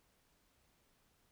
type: silence
effects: pink hiss -74 dBFS RMS until 1.31 s